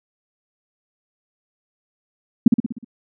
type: tone with echo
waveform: sine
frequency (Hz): 233.1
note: A#3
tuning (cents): 0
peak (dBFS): -3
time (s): 2.46-2.48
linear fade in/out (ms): 5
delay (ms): 61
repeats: 6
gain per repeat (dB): -5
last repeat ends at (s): 2.846
effects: none